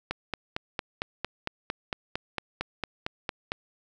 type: click train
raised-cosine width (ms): 0.3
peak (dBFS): -13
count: 16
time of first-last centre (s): 0.11-3.519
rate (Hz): 4.4
effects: none